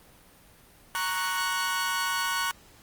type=chord; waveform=sawtooth; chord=F# major; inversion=first; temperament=equal; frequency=932.3 / 1108.7 / 1480 Hz; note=A#5 / C#6 / F#6; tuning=0 / 0 / 0 cents; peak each=-29 / -27 / -26 dBFS; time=0.95-2.51 s; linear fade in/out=0 ms; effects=pink hiss -55 dBFS RMS until 2.82 s + Opus 32 kbps